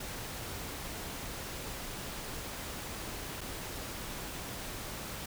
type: noise with dropouts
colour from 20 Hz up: pink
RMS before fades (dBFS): -41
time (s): 0-5.26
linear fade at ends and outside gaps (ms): 5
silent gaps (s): 3.409-3.412
effects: none